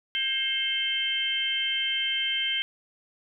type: harmonic tone with a mistuned harmonic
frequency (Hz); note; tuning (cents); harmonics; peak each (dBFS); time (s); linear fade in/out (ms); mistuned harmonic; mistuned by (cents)
533; C5; +32; 3 / 4 / 5 / 6; -36 / -31 / -37 / -26; 0.15-2.62; 0; 6; -40
effects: none